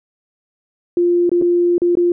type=tone with dropouts; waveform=sine; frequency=349.2 Hz; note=F4; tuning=in tune; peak=-11 dBFS; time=0.97-2.12 s; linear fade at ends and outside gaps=2 ms; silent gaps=1.294-1.316 / 1.415-1.421 / 1.781-1.818 / 1.953-1.971 s; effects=none